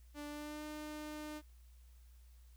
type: tone with pitch glide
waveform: sawtooth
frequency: 293.7 to 302.7 Hz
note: D4 to D#4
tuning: 0 to -48 cents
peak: -40 dBFS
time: 0.14-1.42 s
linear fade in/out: 50 ms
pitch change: +52 cents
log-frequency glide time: 0.27-0.64 s
effects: added 60 Hz sine -57 dBFS peak until 2.56 s + white hiss -73 dBFS RMS until 2.56 s